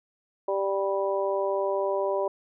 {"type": "harmonic tone", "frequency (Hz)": 196, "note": "G3", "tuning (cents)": 0, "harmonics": [2, 3, 4, 5], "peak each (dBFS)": [-28, -27, -36, -32], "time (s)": [0.48, 2.28], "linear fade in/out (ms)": 5, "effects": []}